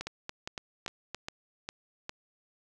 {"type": "two click trains", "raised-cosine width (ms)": 0.2, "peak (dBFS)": [-19, -19], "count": [5, 6], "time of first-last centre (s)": [[0.01, 1.146], [0.07, 2.094]], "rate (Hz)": [3.52, 2.47], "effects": []}